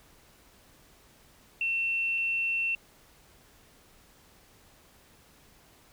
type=tone pair in turn; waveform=sine; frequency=2700 / 2700 Hz; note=E7 / E7; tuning=+41 / +41 cents; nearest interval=unison; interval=0 cents; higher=neither; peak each=-26 dBFS; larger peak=neither; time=1.61-2.18 / 2.18-2.75 s; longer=neither; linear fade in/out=2 ms; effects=pink hiss -59 dBFS RMS until 5.92 s